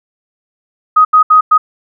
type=tone bursts at uneven times; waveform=sine; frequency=1254 Hz; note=D#6; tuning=13 cents sharp; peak=-3 dBFS; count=4; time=0.96-1.05 / 1.13-1.23 / 1.3-1.41 / 1.51-1.58 s; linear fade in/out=10 ms; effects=none